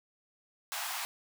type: high-pass noise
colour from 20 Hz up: pink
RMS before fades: -37 dBFS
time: 0.72-1.05 s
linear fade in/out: 0 ms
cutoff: 680 Hz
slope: 96 dB/octave
effects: none